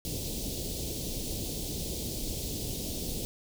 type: band-stop noise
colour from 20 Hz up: pink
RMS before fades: -35 dBFS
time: 0.05-3.25 s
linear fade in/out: 0 ms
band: 540 to 3500 Hz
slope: 24 dB/octave
effects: none